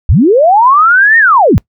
sine linear two-way sweep, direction up then down, 46.25 to 1864.7 to 46.25 Hz, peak -3 dBFS, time 0.09-1.58 s, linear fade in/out 0 ms, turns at 1.18 s, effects noise-tail reverb RT60 0.1 s tail -22 dB re dry

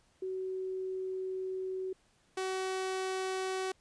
sine / sawtooth tone pair in turn, 375.8 / 377.3 Hz, F#4 / F#4, +27 / +34 cents, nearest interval unison, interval 7 cents, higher second, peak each -34 / -29 dBFS, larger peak second, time 0.22-1.93 / 2.37-3.72 s, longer first, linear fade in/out 5 ms, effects pink hiss -69 dBFS RMS until 3.8 s + resampled to 22050 Hz

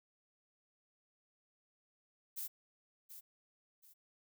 violet noise with echo, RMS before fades -42 dBFS, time 2.36-2.48 s, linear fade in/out 20 ms, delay 730 ms, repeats 2, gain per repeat -10 dB, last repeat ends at 3.94 s, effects none

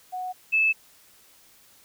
sine tone pair in turn, 736 / 2617 Hz, F#5 / E7, -9 / -13 cents, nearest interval octave + minor seventh, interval 2196 cents, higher second, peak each -29 / -18 dBFS, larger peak second, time 0.12-0.33 / 0.52-0.73 s, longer neither, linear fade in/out 20 ms, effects white hiss -56 dBFS RMS until 1.84 s

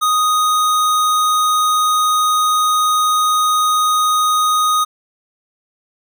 square tone, 1244.5 Hz, D#6, in tune, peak -13 dBFS, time 0.01-4.85 s, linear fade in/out 20 ms, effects none

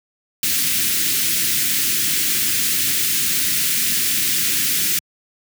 white band-stop noise, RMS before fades -19 dBFS, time 0.43-4.99 s, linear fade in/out 2 ms, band 330 to 1700 Hz, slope 24 dB/octave, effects high-pass 100 Hz 12 dB/octave

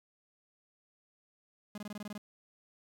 45% pulse tone bursts, 207.7 Hz, G#3, in tune, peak -40 dBFS, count 9, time 1.75-2.179 s, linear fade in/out 2 ms, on 29 ms, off 21 ms, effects none

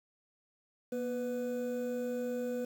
triangle tone pair together, 240.4 / 497.8 Hz, B3 / B4, -46 / +14 cents, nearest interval octave + minor second, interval 1260 cents, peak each -35 / -33 dBFS, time 0.92-2.65 s, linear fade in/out 5 ms, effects 9-bit

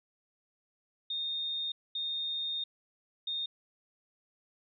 sine tone bursts at uneven times, 3672 Hz, A#7, 27 cents flat, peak -32 dBFS, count 3, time 1.1-1.72 / 1.95-2.64 / 3.27-3.46 s, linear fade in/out 5 ms, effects none

